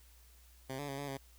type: tone with pitch steps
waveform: 10% pulse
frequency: 132.5 / 144.1 / 137.4 / 142.6 / 136.1 Hz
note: C3 / D3 / C#3 / C#3 / C#3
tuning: +22 / -33 / -15 / +49 / -31 cents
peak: -31 dBFS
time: 0.69-1.175 s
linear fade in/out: 10 ms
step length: 97 ms
effects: added 60 Hz sine -59 dBFS peak until 1.38 s + white hiss -65 dBFS RMS until 1.38 s